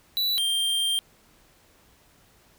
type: tone pair in turn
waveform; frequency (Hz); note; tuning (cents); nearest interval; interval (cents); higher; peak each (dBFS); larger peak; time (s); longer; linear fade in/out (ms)
square; 3951 / 3178; B7 / G7; 0 / +23; major third; 377; first; -23 / -23; neither; 0.17-0.38 / 0.38-0.99; second; 0
effects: pink hiss -59 dBFS RMS until 2.58 s